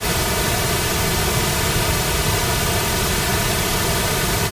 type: noise with comb filter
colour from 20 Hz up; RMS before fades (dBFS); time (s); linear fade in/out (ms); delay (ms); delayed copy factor
pink; -19; 0-4.51; 50; 3.7; -0.7
effects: resampled to 32000 Hz